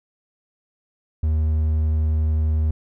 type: tone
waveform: triangle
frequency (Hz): 77.8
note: D#2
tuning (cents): 0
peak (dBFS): -15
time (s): 1.23-2.71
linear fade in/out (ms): 5
effects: none